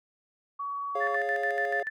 sine tone, 1129 Hz, C#6, 31 cents sharp, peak -31 dBFS, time 0.59-1.16 s, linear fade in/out 10 ms
triangle chord, Db major, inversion second, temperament equal, 415.3 / 554.4 / 698.5 Hz, Ab4 / Db5 / F5, 0 / 0 / 0 cents, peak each -32 / -32 / -29 dBFS, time 0.95-1.83 s, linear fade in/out 5 ms
sine tone with tremolo, 1760 Hz, A6, in tune, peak -27 dBFS, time 1-1.9 s, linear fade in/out 20 ms, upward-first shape square, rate 6.9 Hz, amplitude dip 75%
effects none

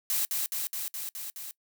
blue noise with echo, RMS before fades -28 dBFS, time 0.1-0.25 s, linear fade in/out 0 ms, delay 210 ms, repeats 6, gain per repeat -2 dB, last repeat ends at 1.51 s, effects noise-tail reverb RT60 0.1 s tail -22 dB re dry

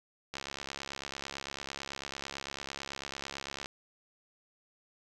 click train, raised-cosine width 0.2 ms, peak -21 dBFS, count 230, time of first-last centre 0.34-3.659 s, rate 69 Hz, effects none

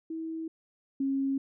sine tone pair in turn, 323.4 / 271.9 Hz, E4 / C#4, -33 / -33 cents, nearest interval minor third, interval 300 cents, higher first, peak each -33 / -26 dBFS, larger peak second, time 0.1-0.48 / 1-1.38 s, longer neither, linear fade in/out 5 ms, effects none

